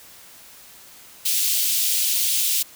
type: high-pass noise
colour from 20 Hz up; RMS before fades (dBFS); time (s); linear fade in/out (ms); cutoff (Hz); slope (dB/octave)
white; -21; 1.25-2.63; 10; 2800; 24
effects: white hiss -46 dBFS RMS until 2.75 s